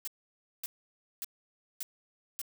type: noise bursts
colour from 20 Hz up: blue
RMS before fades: -37 dBFS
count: 5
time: 0.05-2.415 s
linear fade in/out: 0 ms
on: 25 ms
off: 560 ms
effects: none